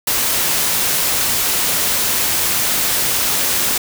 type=noise; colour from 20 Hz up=white; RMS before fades=-17 dBFS; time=0.07-3.78 s; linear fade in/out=5 ms; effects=none